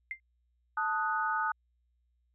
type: tone with exponential decay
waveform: sine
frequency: 2093 Hz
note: C7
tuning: in tune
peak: -30 dBFS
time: 0.11-0.2 s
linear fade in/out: 1 ms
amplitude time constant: 19 ms
type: chord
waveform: sine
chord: D# diminished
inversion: second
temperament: equal with one note detuned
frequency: 880 / 1249.6 / 1480 Hz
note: A5 / D#6 / F#6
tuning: 0 / +7 / 0 cents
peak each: -33 / -32 / -33 dBFS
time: 0.77-1.52 s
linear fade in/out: 5 ms
effects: added 60 Hz sine -70 dBFS peak until 2.34 s